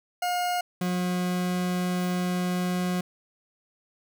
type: tone pair in turn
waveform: 40% pulse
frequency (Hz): 714 / 180.16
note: F5 / F#3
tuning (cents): +38 / -46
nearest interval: 2 octaves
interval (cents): 2384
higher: first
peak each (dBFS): -24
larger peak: neither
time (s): 0.22-0.61 / 0.81-3.01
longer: second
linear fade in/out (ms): 5
effects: none